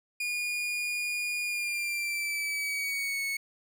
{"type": "tone with pitch glide", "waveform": "40% pulse", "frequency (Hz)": [2437, 2209], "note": ["D#7", "C#7"], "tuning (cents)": [-37, -7], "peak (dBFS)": -29, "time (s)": [0.2, 3.37], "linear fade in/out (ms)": 5, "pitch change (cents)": -170, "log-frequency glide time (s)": [1.43, 3.23], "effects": []}